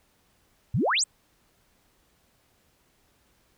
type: exponential sweep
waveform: sine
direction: up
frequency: 93.7 to 8840 Hz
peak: -21 dBFS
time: 0.74-1.04 s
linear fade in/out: 5 ms
effects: pink hiss -66 dBFS RMS until 3.57 s